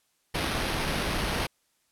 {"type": "noise with sample-and-hold", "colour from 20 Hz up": "pink", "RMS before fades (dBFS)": -29, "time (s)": [0.34, 1.47], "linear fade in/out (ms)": 10, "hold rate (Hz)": 7350, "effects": ["white hiss -71 dBFS RMS until 1.91 s", "low-pass 12000 Hz 12 dB/octave"]}